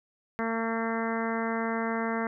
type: harmonic tone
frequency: 226.9 Hz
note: A#3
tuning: 47 cents flat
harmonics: 1 / 2 / 3 / 4 / 5 / 6 / 7 / 8 / 9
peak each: -31 / -34 / -36 / -37 / -38 / -39 / -39 / -40 / -41 dBFS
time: 0.39-2.27 s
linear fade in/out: 0 ms
effects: none